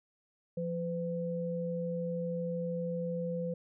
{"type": "tone pair together", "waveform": "sine", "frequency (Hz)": [172.9, 506], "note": ["F3", "B4"], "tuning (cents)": [-17, 42], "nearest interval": "octave + perfect fifth", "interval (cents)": 1859, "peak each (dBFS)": [-35, -35], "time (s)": [0.57, 3.54], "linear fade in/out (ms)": 5, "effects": []}